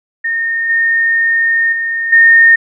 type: tone with level steps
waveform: sine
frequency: 1833 Hz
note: A#6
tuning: 30 cents flat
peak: -13 / -9 / -14 / -3 dBFS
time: 0.24-2.56 s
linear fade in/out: 10 ms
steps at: 0.69 / 1.72 / 2.12 s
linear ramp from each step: 10 ms
effects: none